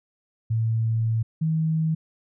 sine tone pair in turn, 112.7 / 159.38 Hz, A2 / D#3, +42 / +42 cents, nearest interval tritone, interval 600 cents, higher second, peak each -20 dBFS, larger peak neither, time 0.5-1.23 / 1.41-1.95 s, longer first, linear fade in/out 10 ms, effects none

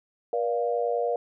sine chord, Bb major, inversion none, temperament equal with one note detuned, 477.9 / 587.3 / 698.5 Hz, Bb4 / D5 / F5, +43 / 0 / 0 cents, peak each -26 / -30 / -29 dBFS, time 0.33-1.16 s, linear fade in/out 2 ms, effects none

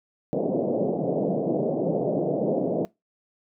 white band-pass noise, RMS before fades -25 dBFS, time 0.33-2.85 s, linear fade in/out 0 ms, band 140 to 640 Hz, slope 48 dB/octave, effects noise-tail reverb RT60 0.2 s tail -23 dB re dry

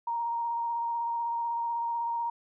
sine tone with vibrato, 935 Hz, A#5, 5 cents sharp, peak -28 dBFS, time 0.07-2.3 s, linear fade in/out 5 ms, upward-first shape square, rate 16 Hz, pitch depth 12 cents each way, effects none

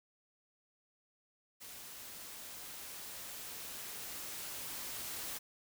white noise with level ramp, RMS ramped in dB -50 to -42 dBFS, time 1.6-5.39 s, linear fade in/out 20 ms, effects none

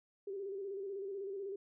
sine tone with vibrato, 393.5 Hz, G4, 7 cents sharp, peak -39 dBFS, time 0.27-1.56 s, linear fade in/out 5 ms, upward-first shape square, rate 16 Hz, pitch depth 48 cents each way, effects none

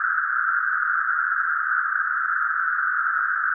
pink band-pass noise, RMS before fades -23 dBFS, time 0-3.54 s, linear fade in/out 5 ms, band 1300 to 1600 Hz, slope 96 dB/octave, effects none

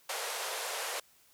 pink band-pass noise, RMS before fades -37 dBFS, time 0.09-1 s, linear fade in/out 5 ms, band 450 to 13000 Hz, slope 48 dB/octave, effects white hiss -64 dBFS RMS until 1.33 s

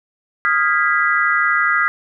sine chord, F half-diminished seventh, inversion third, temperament equal with one note detuned, 1244.5 / 1396.9 / 1640.2 / 1975.5 Hz, Eb6 / F6 / Ab6 / Cb7, 0 / 0 / -22 / 0 cents, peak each -19 dBFS, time 0.45-1.88 s, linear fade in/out 0 ms, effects none

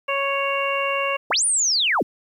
harmonic tone, 554.4 Hz, C#5, in tune, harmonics 1 / 2 / 3 / 4 / 5, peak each -25 / -25 / -34 / -29 / -26 dBFS, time 0.08-1.17 s, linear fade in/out 10 ms
sine linear two-way sweep, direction up then down, 103.83 to 9610 to 103.83 Hz, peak -17 dBFS, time 1.3-2.03 s, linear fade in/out 10 ms, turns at 1.45 s
effects 9-bit

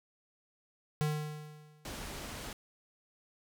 square tone with exponential decay, 151.5 Hz, D#3, 46 cents flat, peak -28 dBFS, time 1.01-1.98 s, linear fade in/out 0 ms, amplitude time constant 210 ms
pink low-pass noise, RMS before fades -43 dBFS, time 1.85-2.53 s, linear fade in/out 2 ms, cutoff 11000 Hz, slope 12 dB/octave
effects none

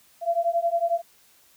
sine beating tone pair, 675 / 686 Hz, E5 / F5, +41 / -31 cents, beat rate 11 Hz, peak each -24 dBFS, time 0.21-1.02 s, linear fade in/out 50 ms, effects white hiss -58 dBFS RMS until 1.56 s

